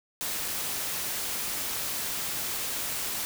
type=noise with dropouts; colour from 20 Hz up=white; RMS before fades=-32 dBFS; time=0.21-3.25 s; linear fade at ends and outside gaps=0 ms; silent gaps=0.48-0.483 s; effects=none